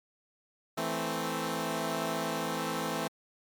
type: chord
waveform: 10% pulse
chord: A minor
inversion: second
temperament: equal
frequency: 164.81 / 220 / 261.6 Hz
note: E3 / A3 / C4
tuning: 0 / 0 / 0 cents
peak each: -27 dBFS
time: 0.77-3.08 s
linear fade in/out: 10 ms
effects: MP3 96 kbps